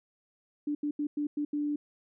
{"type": "tone bursts at uneven times", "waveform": "sine", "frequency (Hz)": 294, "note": "D4", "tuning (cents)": 2, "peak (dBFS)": -28, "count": 6, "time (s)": [[0.67, 0.75], [0.83, 0.91], [0.99, 1.07], [1.17, 1.27], [1.37, 1.45], [1.53, 1.76]], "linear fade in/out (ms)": 5, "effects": []}